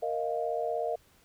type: chord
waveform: sine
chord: Bb suspended fourth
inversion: none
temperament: equal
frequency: 466.2 / 622.3 / 698.5 Hz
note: Bb4 / Eb5 / F5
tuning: 0 / 0 / 0 cents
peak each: -33 dBFS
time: 0.02-0.96 s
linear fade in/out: 10 ms
effects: pink hiss -63 dBFS RMS until 1.24 s